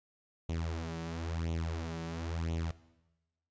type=tone with flanger; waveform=sawtooth; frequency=82.41 Hz; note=E2; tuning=in tune; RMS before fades=-37 dBFS; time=0.49-2.71 s; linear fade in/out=0 ms; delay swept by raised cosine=0.3 to 5.4 ms; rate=0.98 Hz; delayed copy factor=+0.8; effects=noise-tail reverb RT60 1.0 s tail -17 dB re dry + resampled to 16000 Hz